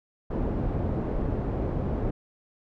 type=low-pass noise; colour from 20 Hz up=pink; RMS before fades=-28 dBFS; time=0.3-2.11 s; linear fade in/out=10 ms; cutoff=550 Hz; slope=12 dB/octave; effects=none